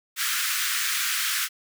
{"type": "high-pass noise", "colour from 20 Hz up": "pink", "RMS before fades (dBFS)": -26, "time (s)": [0.16, 1.49], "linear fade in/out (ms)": 50, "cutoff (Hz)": 1300, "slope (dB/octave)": 48, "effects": []}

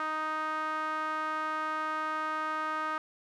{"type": "tone with band-pass filter", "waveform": "sawtooth", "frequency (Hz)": 311.4, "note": "D#4", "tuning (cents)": 2, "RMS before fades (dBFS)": -33, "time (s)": [0, 2.98], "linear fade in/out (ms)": 2, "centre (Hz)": 1300, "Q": 4, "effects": []}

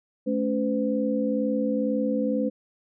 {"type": "tone cluster", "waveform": "sine", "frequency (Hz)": [217.5, 279.6, 508], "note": ["A3", "C#4", "B4"], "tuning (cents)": [-20, 15, 49], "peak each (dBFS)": [-26, -27, -27], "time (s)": [0.26, 2.5], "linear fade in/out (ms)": 20, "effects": []}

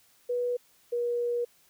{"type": "tone pair in turn", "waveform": "sine", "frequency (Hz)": [488.6, 479.1], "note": ["B4", "A#4"], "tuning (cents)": [-19, 47], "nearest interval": "unison", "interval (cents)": 34, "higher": "first", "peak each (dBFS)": -26, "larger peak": "neither", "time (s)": [[0.29, 0.57], [0.92, 1.45]], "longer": "second", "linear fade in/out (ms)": 10, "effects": ["white hiss -63 dBFS RMS until 1.69 s"]}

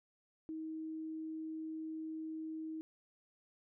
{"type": "tone", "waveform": "sine", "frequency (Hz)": 317.1, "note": "D#4", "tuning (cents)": 33, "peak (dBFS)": -40, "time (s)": [0.49, 2.81], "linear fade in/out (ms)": 0, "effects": []}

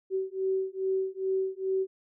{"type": "beating tone pair", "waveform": "sine", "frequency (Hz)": [380, 382.4], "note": ["F#4", "G4"], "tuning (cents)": [46, -43], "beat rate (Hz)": 2.4, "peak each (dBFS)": -30, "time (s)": [0.1, 1.87], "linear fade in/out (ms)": 50, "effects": []}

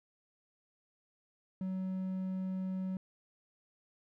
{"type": "tone", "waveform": "triangle", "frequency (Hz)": 187.6, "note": "F#3", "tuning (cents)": 24, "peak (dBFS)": -32, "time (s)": [1.61, 2.97], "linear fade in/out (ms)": 2, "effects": []}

